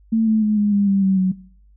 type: tone with pitch steps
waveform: sine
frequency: 223.9 / 218.2 / 212.6 / 207.1 / 201.8 / 196.61 / 191.57 / 186.65 Hz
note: A3 / A3 / G#3 / G#3 / G#3 / G3 / G3 / F#3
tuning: +30 / -14 / +41 / -5 / -49 / +5 / -40 / +15 cents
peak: -14 dBFS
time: 0.12-1.32 s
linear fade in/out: 10 ms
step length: 150 ms
effects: noise-tail reverb RT60 0.6 s tail -21 dB re dry + added 50 Hz sine -48 dBFS peak until 1.76 s